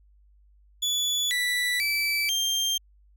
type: tone with pitch steps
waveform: 30% pulse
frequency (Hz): 3438 / 1968 / 2314 / 3181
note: A7 / B6 / D7 / G7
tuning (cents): -41 / -7 / -26 / +25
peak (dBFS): -21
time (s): 0.82-2.78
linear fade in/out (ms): 10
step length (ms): 490
effects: added 50 Hz sine -55 dBFS peak until 3.16 s